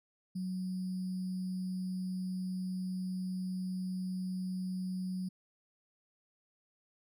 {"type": "tone with sample-and-hold", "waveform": "sine", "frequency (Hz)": 185, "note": "F#3", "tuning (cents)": 0, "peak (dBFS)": -34, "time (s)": [0.35, 5.29], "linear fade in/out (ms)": 10, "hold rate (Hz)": 4900, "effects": ["resampled to 32000 Hz"]}